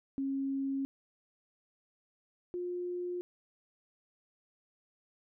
sine tone pair in turn, 272.2 / 355.6 Hz, C#4 / F4, -31 / +31 cents, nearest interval perfect fourth, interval 462 cents, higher second, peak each -31 / -34 dBFS, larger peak first, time 0.18-0.85 / 2.54-3.21 s, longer neither, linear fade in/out 0 ms, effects none

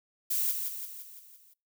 violet noise with echo, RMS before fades -29 dBFS, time 0.3-0.52 s, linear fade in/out 10 ms, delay 170 ms, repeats 6, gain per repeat -5 dB, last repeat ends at 1.54 s, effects noise-tail reverb RT60 0.3 s tail -24 dB re dry

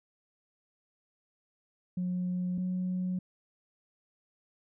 sine tone pair in turn, 180.5 / 183.02 Hz, F#3 / F#3, -43 / -19 cents, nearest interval unison, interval 24 cents, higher second, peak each -28 dBFS, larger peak neither, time 1.97-2.58 / 2.58-3.19 s, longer neither, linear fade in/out 5 ms, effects tanh soft clip ceiling -26 dBFS

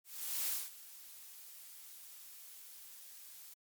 blue noise with ADSR envelope, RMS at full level -35 dBFS, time 0.04-3.54 s, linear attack 450 ms, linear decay 210 ms, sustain -18 dB, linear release 8 ms, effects MP3 96 kbps

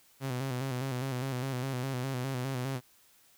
sawtooth tone with vibrato, 130 Hz, C3, 11 cents flat, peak -28 dBFS, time 0.2-2.81 s, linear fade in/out 50 ms, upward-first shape square, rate 4.9 Hz, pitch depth 66 cents each way, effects white hiss -63 dBFS RMS until 3.37 s

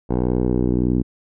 10% pulse tone with low-pass filter sweep, 61.74 Hz, B1, in tune, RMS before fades -19 dBFS, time 0.09-1.03 s, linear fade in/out 20 ms, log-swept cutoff 630 to 280 Hz, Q 1.8, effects none

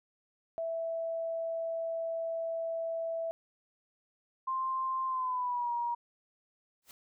sine tone, 659.3 Hz, E5, in tune, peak -32 dBFS, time 0.58-3.31 s, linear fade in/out 0 ms
sine tone with pitch glide, 1049 to 950.9 Hz, C6 to A#5, +4 to +34 cents, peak -30 dBFS, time 4.47-5.95 s, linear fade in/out 10 ms, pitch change -170 cents, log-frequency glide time 5.07-5.72 s
white noise with exponential growth, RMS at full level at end -47 dBFS, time 6.82-6.91 s, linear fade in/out 1 ms, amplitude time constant 18 ms
effects none

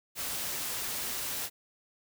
white noise, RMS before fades -35 dBFS, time 0.15-1.5 s, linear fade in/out 50 ms, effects none

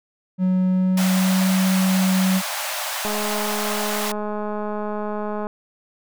triangle tone with pitch glide, 185 to 188.13 Hz, F#3 to F#3, 0 to +29 cents, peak -14 dBFS, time 0.38-2.42 s, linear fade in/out 50 ms, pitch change +29 cents, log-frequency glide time 0.69-1.41 s
pink high-pass noise, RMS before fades -27 dBFS, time 0.97-4.12 s, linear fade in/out 5 ms, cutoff 570 Hz, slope 96 dB/octave
click train, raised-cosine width 1 ms, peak -15 dBFS, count 509, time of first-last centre 3.05-5.469 s, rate 210 Hz
effects none

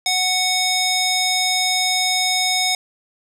square tone with band-pass filter, 740 Hz, F#5, in tune, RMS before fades -19 dBFS, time 0.06-2.75 s, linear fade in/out 2 ms, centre 5000 Hz, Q 1.2, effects none

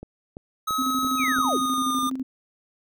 click train, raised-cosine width 2 ms, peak -24 dBFS, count 5, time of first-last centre 0.03-1.386 s, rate 2.95 Hz
square tone with pitch glide, 1279 to 1208.6 Hz, D#6 to D6, +47 to +49 cents, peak -24 dBFS, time 0.67-2.1 s, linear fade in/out 10 ms, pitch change -98 cents, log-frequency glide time 1.09-1.98 s
sine tone with tremolo, 261.6 Hz, C4, in tune, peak -24 dBFS, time 0.78-2.23 s, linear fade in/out 10 ms, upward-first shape square, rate 12 Hz, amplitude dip 55%
sine linear sweep, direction down, 2600 to 115 Hz, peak -24 dBFS, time 1.17-1.61 s, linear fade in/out 50 ms
effects none

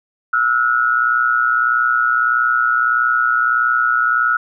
sine tone pair together, 1318.5 / 1440.1 Hz, E6 / F#6, 0 / -47 cents, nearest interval major second, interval 153 cents, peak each -16 / -15 dBFS, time 0.33-4.37 s, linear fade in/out 5 ms, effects none

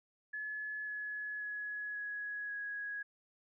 sine tone with pitch steps, 1709 / 1697.2 / 1685.5 / 1673.8 / 1662.3 Hz, G#6 / G#6 / G#6 / G#6 / G#6, +49 / +37 / +25 / +13 / +1 cents, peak -38 dBFS, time 0.33-3.03 s, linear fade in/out 10 ms, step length 540 ms, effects none

